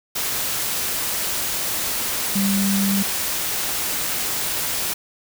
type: tone in noise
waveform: sine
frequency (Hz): 197.2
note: G3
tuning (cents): +11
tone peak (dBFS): -18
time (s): 2.35-3.03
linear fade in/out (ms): 10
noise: white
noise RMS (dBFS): -24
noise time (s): 0.15-4.94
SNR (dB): +3
effects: none